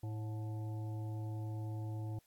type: harmonic tone with a mistuned harmonic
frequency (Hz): 108.9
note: A2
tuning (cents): -17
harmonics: 1 / 3 / 5 / 7 / 8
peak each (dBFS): -38 / -49 / -57 / -57 / -58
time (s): 0.03-2.19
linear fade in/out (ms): 5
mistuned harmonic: 7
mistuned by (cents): -90
effects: white hiss -73 dBFS RMS until 2.26 s + AAC 64 kbps